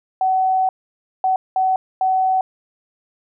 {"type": "tone bursts at uneven times", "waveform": "sine", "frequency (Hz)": 754, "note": "F#5", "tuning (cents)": 32, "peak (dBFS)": -14, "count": 4, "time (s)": [[0.21, 0.69], [1.24, 1.36], [1.56, 1.76], [2.01, 2.41]], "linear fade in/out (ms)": 2, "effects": []}